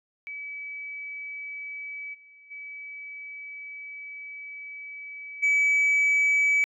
sine tone with level steps, 2289 Hz, D7, 45 cents flat, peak -34 / -50 / -37 / -17 dBFS, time 0.27-6.64 s, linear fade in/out 0 ms, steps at 2.13 / 2.5 / 5.42 s, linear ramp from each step 20 ms, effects tanh soft clip ceiling -17 dBFS

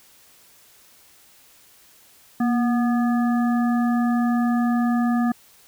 harmonic tone with a mistuned harmonic, 243.9 Hz, B3, 21 cents flat, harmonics 1 / 3 / 5 / 7, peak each -18 / -28 / -32 / -35 dBFS, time 2.4-5.32 s, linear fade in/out 5 ms, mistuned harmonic 1, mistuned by -52 cents, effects white hiss -53 dBFS RMS until 5.67 s

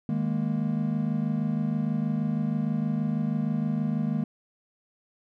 triangle chord, D# suspended fourth, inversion none, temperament equal with one note detuned, 155.56 / 206.8 / 233.1 Hz, D#3 / G#3 / A#3, 0 / -7 / 0 cents, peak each -27 dBFS, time 0.09-4.24 s, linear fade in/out 2 ms, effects none

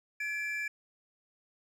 triangle tone pair together, 1699 / 2349 Hz, G#6 / D7, +39 / 0 cents, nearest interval tritone, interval 561 cents, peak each -35 / -33 dBFS, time 0.2-0.68 s, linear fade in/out 5 ms, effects none

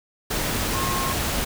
sine tone in noise, 1075 Hz, C6, 47 cents sharp, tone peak -27 dBFS, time 0.74-1.13 s, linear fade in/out 10 ms, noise pink, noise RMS -25 dBFS, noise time 0.3-1.45 s, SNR -5 dB, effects none

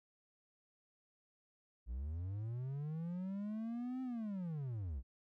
triangle linear two-way sweep, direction up then down, 54.4 to 261.6 to 56 Hz, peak -37 dBFS, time 1.86-5.03 s, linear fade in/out 50 ms, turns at 4.02 s, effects none

